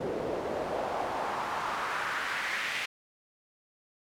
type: noise with band-pass filter sweep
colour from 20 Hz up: pink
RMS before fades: -33 dBFS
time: 0-2.86 s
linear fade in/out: 10 ms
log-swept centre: 400 to 2300 Hz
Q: 2.1
effects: none